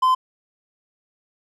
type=tone; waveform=triangle; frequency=1029 Hz; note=C6; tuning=29 cents flat; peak=-12 dBFS; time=0.02-0.15 s; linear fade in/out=10 ms; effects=none